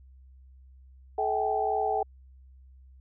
sine tone cluster, 430.7 / 652 / 770 / 833 Hz, A4 / E5 / G5 / G#5, -37 / -19 / -31 / +5 cents, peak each -30 / -34 / -27 / -35 dBFS, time 1.18-2.03 s, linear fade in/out 5 ms, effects added 65 Hz sine -50 dBFS peak until 3 s

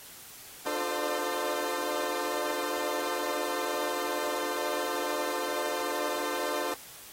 20% pulse tone cluster, 299.4 / 355.3 / 442.6 / 518 / 601 Hz, D4 / F4 / A4 / C5 / D5, +33 / +30 / +10 / -17 / +40 cents, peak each -33 / -33 / -32 / -30 / -33 dBFS, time 0.66-6.74 s, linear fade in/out 2 ms, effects white hiss -48 dBFS RMS until 7.12 s + AAC 48 kbps

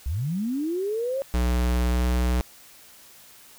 sine linear sweep, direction up, 58.27 to 554.4 Hz, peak -24 dBFS, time 0.06-1.22 s, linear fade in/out 0 ms
square tone with pitch glide, 61 to 61.57 Hz, B1 to B1, -21 to -5 cents, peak -21 dBFS, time 1.34-2.41 s, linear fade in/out 0 ms, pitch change +16 cents, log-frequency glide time 1.88-1.99 s
effects white hiss -50 dBFS RMS until 3.58 s

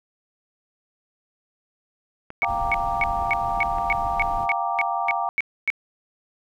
clicks, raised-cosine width 0.5 ms, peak -21 dBFS, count 2, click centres 2.304 / 3.784 s
sine tone bursts, 2231 Hz, C#7, 11 cents sharp, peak -18 dBFS, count 12, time 2.42-5.702 s, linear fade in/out 0 ms, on 26 ms, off 270 ms
sine chord, G minor seventh, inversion third, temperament equal, 698.5 / 784 / 932.3 / 1174.7 Hz, F5 / G5 / Bb5 / D6, 0 / 0 / 0 / 0 cents, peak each -27 / -27 / -28 / -29 dBFS, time 2.43-5.29 s, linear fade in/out 0 ms
brown noise, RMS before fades -34 dBFS, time 2.45-4.48 s, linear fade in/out 50 ms
effects none

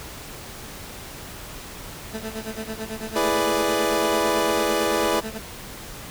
20% pulse tone with tremolo, 220 Hz, A3, in tune, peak -23 dBFS, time 2.13-5.39 s, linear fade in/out 20 ms, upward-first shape sine, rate 9 Hz, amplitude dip 90%
25% pulse chord, E dominant seventh, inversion none, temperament equal, 329.6 / 415.3 / 493.9 / 587.3 Hz, E4 / G#4 / B4 / D5, 0 / 0 / 0 / 0 cents, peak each -22 dBFS, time 3.15-5.21 s, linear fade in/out 20 ms
effects pink hiss -38 dBFS RMS until 6.1 s

